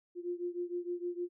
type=beating tone pair; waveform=sine; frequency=349.6 / 356.1 Hz; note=F4 / F4; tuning=+2 / +34 cents; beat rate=6.5 Hz; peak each=-37 / -39 dBFS; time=0.15-1.29 s; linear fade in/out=50 ms; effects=none